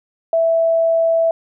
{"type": "tone", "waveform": "sine", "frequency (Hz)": 659.3, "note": "E5", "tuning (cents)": 0, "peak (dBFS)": -12, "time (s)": [0.33, 1.31], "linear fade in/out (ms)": 2, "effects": []}